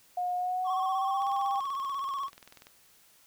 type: tone with pitch glide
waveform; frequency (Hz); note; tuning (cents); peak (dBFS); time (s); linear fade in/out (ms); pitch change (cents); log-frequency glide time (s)
sine; 719 to 793.2; F#5 to G5; -50 to +20; -28; 0.17-1.6; 5; +170; 0.36-1.27
type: tone with vibrato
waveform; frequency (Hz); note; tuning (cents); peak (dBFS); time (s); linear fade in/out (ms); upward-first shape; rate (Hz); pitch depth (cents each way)
triangle; 1100; C#6; -14; -29; 0.64-2.3; 50; square; 16; 43
type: click train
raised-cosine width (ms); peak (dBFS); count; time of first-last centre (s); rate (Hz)
0.2; -32; 31; 1.22-2.669; 20.7
effects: white hiss -61 dBFS RMS until 3.26 s